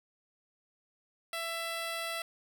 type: tone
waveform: 10% pulse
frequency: 666 Hz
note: E5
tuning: 18 cents sharp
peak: -26 dBFS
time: 1.33-2.22 s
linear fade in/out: 2 ms
effects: none